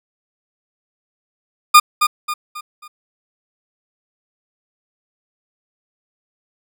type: tone with echo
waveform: 40% pulse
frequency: 1214 Hz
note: D#6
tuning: 43 cents flat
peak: -3 dBFS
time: 1.74-1.8 s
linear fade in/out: 10 ms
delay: 270 ms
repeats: 4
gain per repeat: -8 dB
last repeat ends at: 2.88 s
effects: none